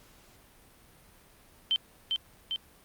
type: tone with echo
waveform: sine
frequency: 3100 Hz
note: G7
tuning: 20 cents flat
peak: -23 dBFS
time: 1.71-1.76 s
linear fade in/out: 0 ms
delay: 400 ms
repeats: 2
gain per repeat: -3 dB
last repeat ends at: 2.56 s
effects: pink hiss -58 dBFS RMS until 2.84 s + Opus 48 kbps